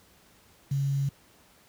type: tone with quantisation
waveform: sine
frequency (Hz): 138.59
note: C#3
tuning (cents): 0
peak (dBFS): -24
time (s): 0.71-1.09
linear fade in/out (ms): 5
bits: 8
effects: pink hiss -59 dBFS RMS until 1.68 s + high-pass 60 Hz 12 dB/octave